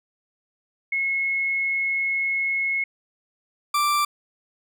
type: tone pair in turn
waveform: sine / 40% pulse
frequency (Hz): 2176 / 1174.9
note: C#7 / D6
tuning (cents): -33 / 0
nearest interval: major seventh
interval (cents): 1067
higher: first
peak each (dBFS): -21 / -18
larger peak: second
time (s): 0.92-2.84 / 3.74-4.05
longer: first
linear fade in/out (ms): 5
effects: none